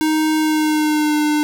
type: tone with pitch glide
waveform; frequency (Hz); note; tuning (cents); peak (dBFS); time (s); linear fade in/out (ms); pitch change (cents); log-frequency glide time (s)
square; 311.6 to 300.5; D#4 to D4; +3 to +40; -15; 0.01-1.43; 0; -63; 0.38-1.19
effects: none